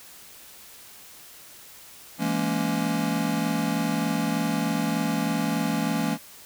square chord, A# half-diminished seventh, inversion second, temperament just, 167.82 / 209.8 / 233.1 / 279.7 Hz, E3 / G#3 / A#3 / C#4, +31 / +18 / 0 / +16 cents, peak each -30 dBFS, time 2.18-6.18 s, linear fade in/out 50 ms, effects white hiss -47 dBFS RMS until 6.45 s

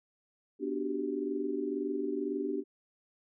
sine chord, G major seventh, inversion first, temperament equal, 246.9 / 293.7 / 370 / 392 Hz, B3 / D4 / F#4 / G4, 0 / 0 / 0 / 0 cents, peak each -39 / -35 / -39 / -35 dBFS, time 0.59-2.64 s, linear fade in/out 50 ms, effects none

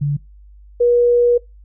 sine tone pair in turn, 144.1 / 481.5 Hz, D3 / B4, -33 / -44 cents, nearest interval octave + major sixth, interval 2089 cents, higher second, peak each -15 / -10 dBFS, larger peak second, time 0.01-0.17 / 0.8-1.38 s, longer second, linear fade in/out 10 ms, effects noise-tail reverb RT60 0.2 s tail -23 dB re dry + added 50 Hz sine -40 dBFS peak until 1.64 s

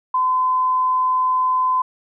sine tone, 1021 Hz, C6, 43 cents flat, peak -15 dBFS, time 0.14-1.82 s, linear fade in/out 5 ms, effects none

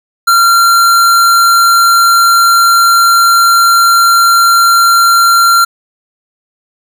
square tone, 1375 Hz, F6, 27 cents flat, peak -5 dBFS, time 0.27-5.65 s, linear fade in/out 10 ms, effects none

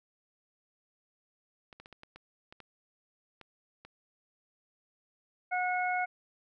clicks, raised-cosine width 0.3 ms, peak -33 dBFS, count 10, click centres 1.728 / 1.8 / 1.859 / 1.927 / 2.034 / 2.16 / 2.525 / 2.603 / 3.413 / 3.85 s
harmonic tone, 728 Hz, F#5, 28 cents flat, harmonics 1 / 2 / 3, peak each -30 / -35 / -35 dBFS, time 5.51-6.06 s, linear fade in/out 20 ms
effects none

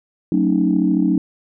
sine chord, D# half-diminished seventh, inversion first, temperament equal with one note detuned, 185 / 223.3 / 277.2 / 311.1 Hz, F#3 / A3 / C#4 / D#4, 0 / +26 / 0 / 0 cents, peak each -18 / -21 / -19 / -18 dBFS, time 0.32-1.18 s, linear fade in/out 2 ms, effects tanh soft clip ceiling -4 dBFS

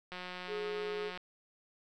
click train, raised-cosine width 0.3 ms, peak -27 dBFS, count 192, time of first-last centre 0.12-1.175 s, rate 181 Hz
triangle tone, 419.4 Hz, G#4, 17 cents sharp, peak -34 dBFS, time 0.47-1.12 s, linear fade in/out 50 ms
effects none

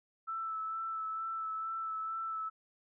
sine tone with vibrato, 1318.5 Hz, E6, in tune, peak -35 dBFS, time 0.27-2.5 s, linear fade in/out 20 ms, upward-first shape sine, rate 2.2 Hz, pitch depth 18 cents each way, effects none

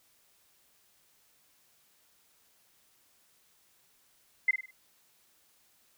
sine tone with echo, 2061 Hz, C7, 27 cents flat, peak -20 dBFS, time 4.48-4.51 s, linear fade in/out 5 ms, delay 50 ms, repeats 4, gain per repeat -8 dB, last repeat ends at 4.71 s, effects white hiss -67 dBFS RMS until 5.97 s

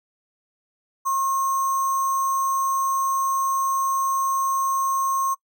sine tone with sample-and-hold, 1080 Hz, C#6, 45 cents flat, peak -20 dBFS, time 1.05-5.35 s, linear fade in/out 20 ms, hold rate 7350 Hz, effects noise-tail reverb RT60 0.1 s tail -21 dB re dry

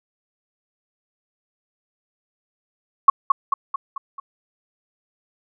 sine tone with echo, 1105 Hz, C#6, 6 cents flat, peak -5 dBFS, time 3.08-3.1 s, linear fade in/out 5 ms, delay 220 ms, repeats 5, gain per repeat -5 dB, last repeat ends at 4.2 s, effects none

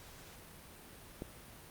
click, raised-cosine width 2 ms, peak -27 dBFS, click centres 1.221 s, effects pink hiss -54 dBFS RMS until 1.7 s + Opus 48 kbps

